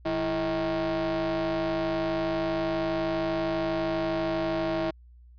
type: ring-modulated tone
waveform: 40% pulse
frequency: 152.6 Hz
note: D#3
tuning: 33 cents flat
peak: -22 dBFS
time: 0.05-4.91 s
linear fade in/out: 10 ms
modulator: 484 Hz
effects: added 60 Hz sine -49 dBFS peak until 5.38 s + resampled to 11025 Hz